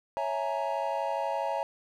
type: chord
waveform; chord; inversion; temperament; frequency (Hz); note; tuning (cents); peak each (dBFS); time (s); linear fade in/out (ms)
triangle; A# half-diminished seventh; first; equal with one note detuned; 554.4 / 659.3 / 840.3 / 932.3; C#5 / E5 / G#5 / A#5; 0 / 0 / +20 / 0; -32; 0.17-1.63; 0
effects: none